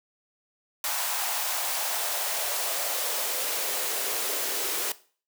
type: noise with high-pass filter sweep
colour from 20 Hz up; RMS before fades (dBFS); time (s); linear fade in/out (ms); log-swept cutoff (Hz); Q
white; -29; 0.84-4.92; 2; 850 to 380; 2.5
effects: noise-tail reverb RT60 0.4 s tail -17 dB re dry